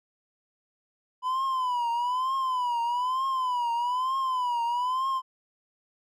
triangle tone with vibrato, 1000 Hz, B5, 21 cents sharp, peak -23 dBFS, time 1.22-5.22 s, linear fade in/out 50 ms, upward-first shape triangle, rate 1.1 Hz, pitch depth 130 cents each way, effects none

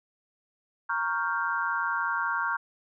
sine chord, G half-diminished seventh, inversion first, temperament equal, 932.3 / 1108.7 / 1396.9 / 1568 Hz, Bb5 / Db6 / F6 / G6, 0 / 0 / 0 / 0 cents, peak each -32 / -32 / -30 / -32 dBFS, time 0.89-2.57 s, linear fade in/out 10 ms, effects none

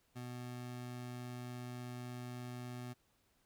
25% pulse tone, 123.47 Hz, B2, in tune, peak -40 dBFS, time 0.15-2.94 s, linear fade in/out 20 ms, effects pink hiss -75 dBFS RMS until 3.45 s

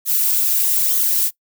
violet noise with flanger, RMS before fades -17 dBFS, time 0.05-1.31 s, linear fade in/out 50 ms, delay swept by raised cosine 0.38 to 3.78 ms, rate 1.1 Hz, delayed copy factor -0.5, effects noise-tail reverb RT60 0.1 s tail -20 dB re dry

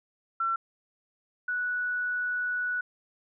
sine tone pair in turn, 1350 / 1474.5 Hz, E6 / F#6, +41 / -6 cents, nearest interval major second, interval 153 cents, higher second, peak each -25 / -27 dBFS, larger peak first, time 0.4-0.56 / 1.48-2.81 s, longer second, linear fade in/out 5 ms, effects none

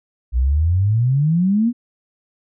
sine exponential sweep, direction up, 58.27 to 246.9 Hz, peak -13 dBFS, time 0.32-1.73 s, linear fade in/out 50 ms, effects none

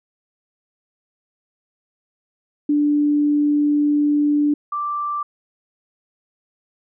sine tone pair in turn, 293.7 / 1174.8 Hz, D4 / D6, 0 / 0 cents, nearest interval 2 octaves, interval 2400 cents, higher second, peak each -14 / -21 dBFS, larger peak first, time 2.69-4.54 / 4.72-5.23 s, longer first, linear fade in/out 5 ms, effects none

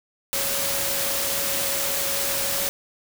sine tone in noise, 554.4 Hz, C#5, in tune, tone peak -33 dBFS, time 0.33-2.69 s, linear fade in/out 0 ms, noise white, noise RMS -25 dBFS, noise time 0.33-2.69 s, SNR -11 dB, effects none

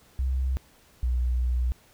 sine tone pair in turn, 65.1 / 61.51 Hz, C2 / B1, -8 / -6 cents, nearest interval minor second, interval 98 cents, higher first, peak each -23 / -22 dBFS, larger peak second, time 0.19-0.57 / 1.03-1.72 s, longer second, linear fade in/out 0 ms, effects pink hiss -58 dBFS RMS until 1.93 s

